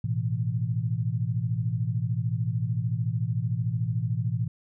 sine chord, A suspended second, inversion none, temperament equal, 110 / 123.47 / 164.81 Hz, A2 / B2 / E3, 0 / 0 / 0 cents, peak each -28 / -28 / -32 dBFS, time 0.04-4.48 s, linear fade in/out 5 ms, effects none

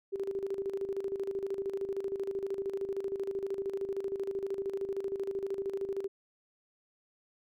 sine tone with tremolo, 392 Hz, G4, in tune, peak -30 dBFS, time 0.12-6.08 s, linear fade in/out 20 ms, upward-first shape square, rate 13 Hz, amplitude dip 65%, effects none

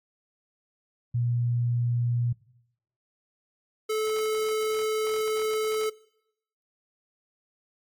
sine / square tone pair in turn, 120 / 434 Hz, B2 / A4, -49 / -24 cents, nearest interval octave + minor seventh, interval 2225 cents, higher second, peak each -23 / -26 dBFS, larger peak first, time 1.14-2.33 / 3.89-5.9 s, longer second, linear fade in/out 10 ms, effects noise-tail reverb RT60 0.8 s tail -21 dB re dry + AAC 64 kbps

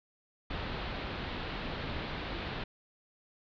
pink low-pass noise, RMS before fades -38 dBFS, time 0.5-2.64 s, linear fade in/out 5 ms, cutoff 4200 Hz, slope 48 dB/octave, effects none

